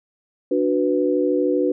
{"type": "chord", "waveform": "sine", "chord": "B minor", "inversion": "first", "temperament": "equal with one note detuned", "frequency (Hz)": [293.7, 366.6, 493.9], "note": ["D4", "F#4", "B4"], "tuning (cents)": [0, -16, 0], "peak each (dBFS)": -21, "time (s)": [0.51, 1.72], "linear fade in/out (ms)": 5, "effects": []}